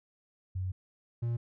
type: tone pair in turn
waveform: sine / triangle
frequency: 92.8 / 117.9 Hz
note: F#2 / A#2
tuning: +6 / +20 cents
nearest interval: major third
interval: 414 cents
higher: second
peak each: -31 / -27 dBFS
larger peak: second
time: 0.55-0.72 / 1.22-1.37 s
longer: first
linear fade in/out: 10 ms
effects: none